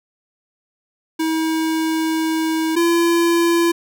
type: tone pair in turn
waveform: square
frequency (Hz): 320.3 / 339.3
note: E4 / F4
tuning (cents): -50 / -50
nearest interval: minor second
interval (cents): 100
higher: second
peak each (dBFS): -18 / -14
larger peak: second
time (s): 1.19-2.76 / 2.76-3.72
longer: first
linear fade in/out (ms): 10
effects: none